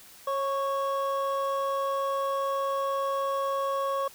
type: tone pair together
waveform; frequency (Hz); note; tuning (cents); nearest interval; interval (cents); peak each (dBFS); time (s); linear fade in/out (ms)
triangle; 546.4 / 1108.7; C#5 / C#6; -25 / 0; octave; 1225; -27; 0.27-4.08; 5
effects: white hiss -51 dBFS RMS until 4.14 s